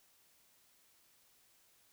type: silence
effects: white hiss -69 dBFS RMS until 1.92 s